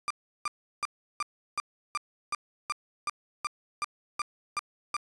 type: tone bursts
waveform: 35% pulse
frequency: 1192 Hz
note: D6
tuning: 25 cents sharp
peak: -26 dBFS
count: 14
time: 0.08-4.966 s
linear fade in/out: 0 ms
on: 24 ms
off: 350 ms
effects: resampled to 24000 Hz